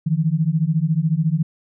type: beating tone pair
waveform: sine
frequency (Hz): 152.6 / 166.6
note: D#3 / E3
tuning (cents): -33 / +19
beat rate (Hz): 14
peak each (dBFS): -19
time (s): 0.06-1.43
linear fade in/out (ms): 10
effects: none